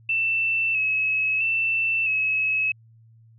sine tone with vibrato, 2621 Hz, E7, 11 cents flat, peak -20 dBFS, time 0.09-2.72 s, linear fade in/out 5 ms, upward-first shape square, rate 0.76 Hz, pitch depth 32 cents each way, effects added 113 Hz sine -50 dBFS peak until 3.38 s

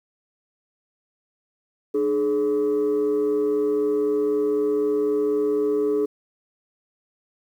sine tone pair together, 299.1 / 423 Hz, D4 / G#4, +32 / +32 cents, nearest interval tritone, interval 600 cents, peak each -23 / -18 dBFS, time 1.94-6.06 s, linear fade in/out 10 ms, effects tanh soft clip ceiling -16 dBFS + 9-bit

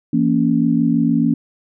sine chord, A# diminished, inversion second, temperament just, 167.82 / 233.1 / 279.7 Hz, E3 / A#3 / C#4, +31 / 0 / +16 cents, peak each -19 / -16 / -17 dBFS, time 0.13-1.34 s, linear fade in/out 5 ms, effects none

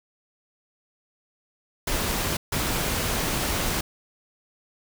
pink noise bursts at uneven times, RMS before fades -26 dBFS, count 2, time 1.87-2.37 / 2.52-3.81 s, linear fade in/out 5 ms, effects none

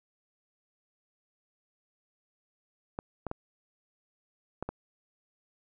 clicks, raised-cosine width 1 ms, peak -20 dBFS, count 5, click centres 2.989 / 3.267 / 3.314 / 4.626 / 4.69 s, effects none

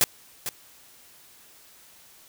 white noise with echo, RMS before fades -19 dBFS, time 0.01-0.04 s, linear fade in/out 0 ms, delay 450 ms, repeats 1, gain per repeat -11 dB, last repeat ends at 0.49 s, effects white hiss -53 dBFS RMS until 2.28 s

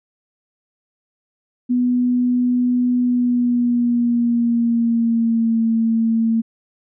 sine tone with pitch glide, 246.9 to 226.4 Hz, B3 to A3, 0 to +50 cents, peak -14 dBFS, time 1.69-6.42 s, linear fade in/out 20 ms, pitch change -150 cents, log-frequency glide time 2.99-5.63 s, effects none

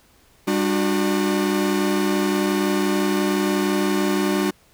45% pulse tone cluster, 198.3 / 299.3 / 365.2 Hz, G3 / D4 / F#4, +20 / +33 / -23 cents, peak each -23 dBFS, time 0.47-4.51 s, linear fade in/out 10 ms, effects pink hiss -56 dBFS RMS until 4.73 s

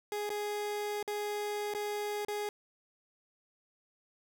30% pulse tone with dropouts, 415.3 Hz, G#4, in tune, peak -31 dBFS, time 0.12-2.49 s, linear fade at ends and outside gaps 1 ms, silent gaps 0.293-0.302 / 1.028-1.077 / 1.738-1.748 / 2.249-2.283 s, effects none

